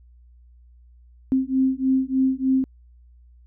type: beating tone pair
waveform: sine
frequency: 261.6 / 264.9 Hz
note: C4 / C4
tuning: 0 / +22 cents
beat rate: 3.3 Hz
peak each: -21 dBFS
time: 1.32-2.64 s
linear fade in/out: 0 ms
effects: added 60 Hz sine -48 dBFS peak until 3.46 s